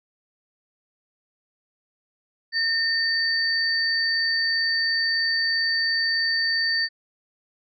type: tone pair together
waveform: sine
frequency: 1818 / 4581 Hz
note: A#6 / D8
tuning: -44 / -44 cents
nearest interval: octave + major third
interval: 1600 cents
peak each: -23 / -23 dBFS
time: 2.52-6.89 s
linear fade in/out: 50 ms
effects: none